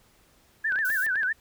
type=tone with vibrato; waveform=sine; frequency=1636 Hz; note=G#6; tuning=26 cents flat; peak=-23 dBFS; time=0.64-1.33 s; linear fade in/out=10 ms; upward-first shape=sine; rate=7.7 Hz; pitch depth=170 cents each way
type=clicks; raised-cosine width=0.3 ms; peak=-25 dBFS; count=7; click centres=0.722 / 0.758 / 0.789 / 0.901 / 1.065 / 1.157 / 1.232 s
type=noise; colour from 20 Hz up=violet; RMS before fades=-37 dBFS; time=0.85-1.06 s; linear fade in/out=0 ms
effects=pink hiss -61 dBFS RMS until 1.4 s